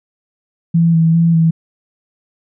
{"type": "tone with vibrato", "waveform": "sine", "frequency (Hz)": 165.2, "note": "E3", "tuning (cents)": 4, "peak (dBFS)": -8, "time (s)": [0.74, 1.51], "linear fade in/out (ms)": 10, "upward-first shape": "square", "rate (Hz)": 2.5, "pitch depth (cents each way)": 20, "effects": []}